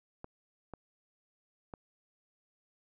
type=clicks; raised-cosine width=1 ms; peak=-29 dBFS; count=3; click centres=0.244 / 0.737 / 1.738 s; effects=none